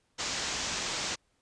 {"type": "low-pass noise", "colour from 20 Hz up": "white", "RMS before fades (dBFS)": -34, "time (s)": [0.18, 1.16], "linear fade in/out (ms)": 20, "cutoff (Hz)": 7300, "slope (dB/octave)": 48, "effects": ["pink hiss -73 dBFS RMS until 1.41 s", "resampled to 22050 Hz"]}